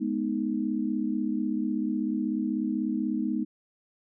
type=chord; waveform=sine; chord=G# minor; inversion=none; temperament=equal with one note detuned; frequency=210.7 / 246.9 / 311.1 Hz; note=G#3 / B3 / D#4; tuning=+25 / 0 / 0 cents; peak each=-30 dBFS; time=0-3.45 s; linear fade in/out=20 ms; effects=none